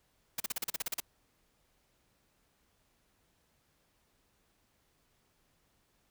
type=noise bursts; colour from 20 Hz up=white; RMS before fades=-34 dBFS; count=11; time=0.38-1.002 s; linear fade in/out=5 ms; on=22 ms; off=38 ms; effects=pink hiss -73 dBFS RMS until 6.1 s